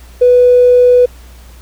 triangle tone with tanh clipping, 493.9 Hz, B4, in tune, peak -3 dBFS, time 0.21-1.06 s, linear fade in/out 10 ms, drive 2 dB, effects added 60 Hz sine -34 dBFS peak until 1.61 s + pink hiss -43 dBFS RMS until 1.61 s

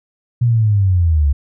sine linear sweep, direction down, 122.7 to 68 Hz, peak -10 dBFS, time 0.41-1.33 s, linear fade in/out 10 ms, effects none

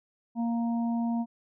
harmonic tone, 233.1 Hz, A#3, in tune, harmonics 1 / 3 / 4, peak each -26 / -38 / -41 dBFS, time 0.35-1.26 s, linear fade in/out 50 ms, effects none

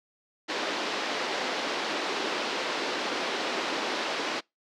pink band-pass noise, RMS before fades -31 dBFS, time 0.48-4.41 s, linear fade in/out 20 ms, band 290 to 5000 Hz, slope 24 dB/octave, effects noise-tail reverb RT60 0.2 s tail -26 dB re dry

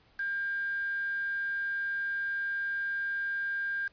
sine tone with quantisation, 1600 Hz, G6, 35 cents sharp, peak -30 dBFS, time 0.19-3.88 s, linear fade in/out 5 ms, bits 7, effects pink hiss -64 dBFS RMS until 3.92 s + resampled to 11025 Hz

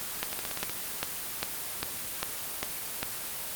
two click trains, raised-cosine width 0.2 ms, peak -10 / -16 dBFS, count 8 / 7, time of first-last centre 0.23-3.03 / 0.33-0.696 s, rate 2.5 / 16.4 Hz, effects white hiss -36 dBFS RMS until 3.55 s + Opus 24 kbps

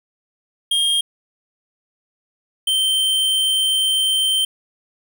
square tone pair in turn, 3227 / 3116 Hz, G7 / G7, +50 / -11 cents, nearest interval minor second, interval 61 cents, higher first, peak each -16 dBFS, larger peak neither, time 0.71-1.01 / 2.67-4.45 s, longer second, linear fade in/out 5 ms, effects none

